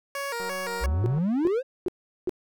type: tone with vibrato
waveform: 15% pulse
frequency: 512 Hz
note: C5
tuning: 38 cents flat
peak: -23 dBFS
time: 0.15-0.86 s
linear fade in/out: 2 ms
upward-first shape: square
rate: 2.9 Hz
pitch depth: 150 cents each way
type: click train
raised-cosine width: 1 ms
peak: -28 dBFS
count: 147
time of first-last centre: 0.4-1.185 s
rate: 186 Hz
type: exponential sweep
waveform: triangle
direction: up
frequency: 55 to 553 Hz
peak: -20 dBFS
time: 0.8-1.63 s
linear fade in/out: 50 ms
type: tone bursts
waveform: sine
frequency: 361.5 Hz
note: F#4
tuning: 40 cents flat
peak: -22 dBFS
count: 4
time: 1.04-2.294 s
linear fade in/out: 0 ms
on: 21 ms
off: 390 ms
effects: none